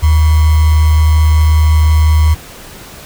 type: tone with sample-and-hold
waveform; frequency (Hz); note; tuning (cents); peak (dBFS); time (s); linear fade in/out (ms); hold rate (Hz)
sine; 77.78; D#2; 0; -5; 0.02-2.35; 20; 1050
effects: pink hiss -33 dBFS RMS until 3.05 s